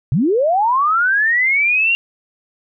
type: linear sweep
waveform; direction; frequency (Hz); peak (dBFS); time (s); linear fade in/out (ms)
sine; up; 110 to 2794; -12; 0.12-1.95; 0
effects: none